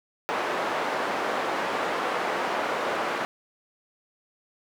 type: band-pass noise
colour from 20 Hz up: white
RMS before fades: -28 dBFS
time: 0.29-3.25 s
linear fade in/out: 0 ms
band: 340 to 1200 Hz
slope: 12 dB/octave
effects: none